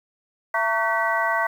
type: tone cluster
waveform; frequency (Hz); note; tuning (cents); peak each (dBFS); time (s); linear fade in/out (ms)
sine; 670 / 914 / 1127 / 1523 / 1948; E5 / A#5 / C#6 / F#6 / B6; +28 / -34 / +28 / +50 / -24; -26; 0.54-1.47; 5
effects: 8-bit